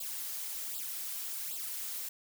blue noise with flanger, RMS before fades -39 dBFS, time 0-2.09 s, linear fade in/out 5 ms, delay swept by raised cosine 0.24 to 5.04 ms, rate 1.3 Hz, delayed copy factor +0.9, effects none

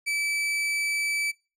40% pulse tone, 2309 Hz, D7, 30 cents flat, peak -24 dBFS, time 0.06-1.32 s, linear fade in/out 20 ms, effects noise-tail reverb RT60 0.3 s tail -23 dB re dry + low-pass 12000 Hz 12 dB/octave

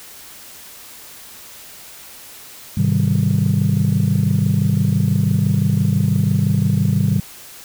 sine chord, Ab major seventh, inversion none, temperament just, 103.83 / 129.78 / 155.74 / 194.67 Hz, Ab2 / C3 / Eb3 / G3, 0 / -14 / +2 / -12 cents, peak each -18 dBFS, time 2.77-7.2 s, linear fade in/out 5 ms, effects tanh soft clip ceiling -7 dBFS + white hiss -39 dBFS RMS until 7.64 s

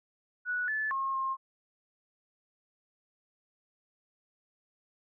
sine tone with pitch steps, 1472 / 1737 / 1077 / 1066 Hz, F#6 / A6 / C6 / C6, -9 / -23 / +50 / +32 cents, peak -29 dBFS, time 0.45-1.37 s, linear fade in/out 50 ms, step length 230 ms, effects none

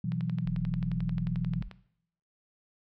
sine chord, B suspended fourth, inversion none, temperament equal, 123.47 / 164.81 / 185 Hz, B2 / E3 / F#3, 0 / 0 / 0 cents, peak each -34 / -32 / -34 dBFS, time 0.04-1.62 s, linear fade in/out 5 ms
click train, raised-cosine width 0.3 ms, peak -29 dBFS, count 19, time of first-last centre 0.12-1.713 s, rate 11.3 Hz
sine exponential sweep, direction up, 34.32 to 43.77 Hz, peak -38 dBFS, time 0.45-1.69 s, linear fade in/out 10 ms
effects noise-tail reverb RT60 0.7 s tail -18 dB re dry

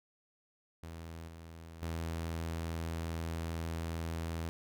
sawtooth tone with level steps, 82.41 Hz, E2, in tune, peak -40 / -44 / -32 dBFS, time 0.83-4.49 s, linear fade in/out 0 ms, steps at 1.28 / 1.82 s, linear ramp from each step 2 ms, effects none

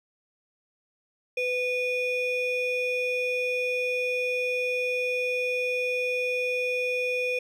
triangle ring-modulated tone, 1480 Hz, F#6, in tune, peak -20 dBFS, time 1.37-7.39 s, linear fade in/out 5 ms, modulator 980 Hz, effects none

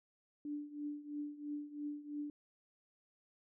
sine tone with tremolo, 293.7 Hz, D4, in tune, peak -37 dBFS, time 0.45-2.3 s, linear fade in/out 2 ms, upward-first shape triangle, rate 3 Hz, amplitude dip 85%, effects none

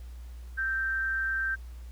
sine tone with amplitude modulation, 1568 Hz, G6, in tune, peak -25 dBFS, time 0.57-1.56 s, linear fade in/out 20 ms, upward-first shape sine, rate 249 Hz, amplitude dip 40%, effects added 60 Hz sine -40 dBFS peak until 1.91 s + pink hiss -60 dBFS RMS until 1.91 s

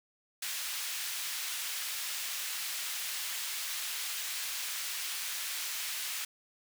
pink high-pass noise, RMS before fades -37 dBFS, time 0.42-6.25 s, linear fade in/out 5 ms, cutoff 2200 Hz, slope 12 dB/octave, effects none

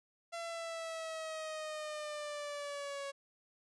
sawtooth linear sweep, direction down, 679 to 554.4 Hz, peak -36 dBFS, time 0.32-3.12 s, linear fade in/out 20 ms, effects resampled to 22050 Hz

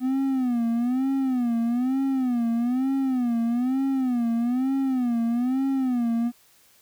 triangle tone with vibrato, 250.2 Hz, B3, 23 cents sharp, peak -19 dBFS, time 0-6.32 s, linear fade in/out 50 ms, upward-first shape sine, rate 1.1 Hz, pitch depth 140 cents each way, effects white hiss -58 dBFS RMS until 6.81 s

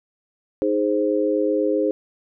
sine chord, Ab major, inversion second, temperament equal, 311.1 / 415.3 / 523.3 Hz, Eb4 / Ab4 / C5, 0 / 0 / 0 cents, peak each -22 dBFS, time 0.62-1.91 s, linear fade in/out 0 ms, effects none

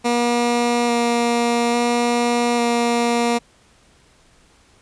15% pulse tone with vibrato, 238 Hz, A#3, 36 cents sharp, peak -10 dBFS, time 0.04-3.39 s, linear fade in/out 20 ms, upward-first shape square, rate 0.59 Hz, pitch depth 9 cents each way, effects pink hiss -54 dBFS RMS until 4.81 s + resampled to 22050 Hz

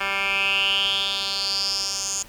10% pulse tone with band-pass filter sweep, 196.4 Hz, G3, 4 cents sharp, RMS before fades -24 dBFS, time 0-2.23 s, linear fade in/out 10 ms, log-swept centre 2000 to 6800 Hz, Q 6.3, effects pink hiss -47 dBFS RMS until 2.28 s

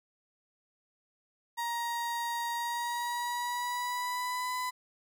35% pulse tone with pitch glide, 941 to 1002.7 Hz, A#5 to B5, +16 to +26 cents, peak -30 dBFS, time 1.57-4.71 s, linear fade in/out 20 ms, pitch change +110 cents, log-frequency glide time 2.52-4.54 s, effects none

